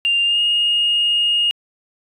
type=tone with pitch glide; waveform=sine; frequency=2794 to 2853 Hz; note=F7 to F7; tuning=0 to +36 cents; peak=-13 dBFS; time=0.05-1.51 s; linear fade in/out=0 ms; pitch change=+36 cents; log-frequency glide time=0.24-0.4 s; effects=tanh soft clip ceiling -9 dBFS